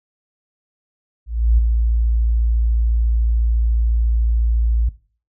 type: tone with ADSR envelope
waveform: sine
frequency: 57 Hz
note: A#1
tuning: 38 cents flat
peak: -9 dBFS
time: 1.26-4.89 s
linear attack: 320 ms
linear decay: 11 ms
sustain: -5 dB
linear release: 5 ms
effects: noise-tail reverb RT60 0.4 s tail -17 dB re dry